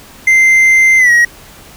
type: tone with pitch glide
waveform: triangle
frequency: 2082 to 1898.2 Hz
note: C7 to A#6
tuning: -9 to +31 cents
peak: -3 dBFS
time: 0.27-1.25 s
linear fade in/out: 5 ms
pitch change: -160 cents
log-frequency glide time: 0.98-1.11 s
effects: pink hiss -37 dBFS RMS until 1.76 s